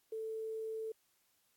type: tone with quantisation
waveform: sine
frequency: 442.2 Hz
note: A4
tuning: 9 cents sharp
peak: -38 dBFS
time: 0.12-0.92 s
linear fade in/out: 5 ms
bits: 11
effects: white hiss -75 dBFS RMS until 1.56 s + AAC 64 kbps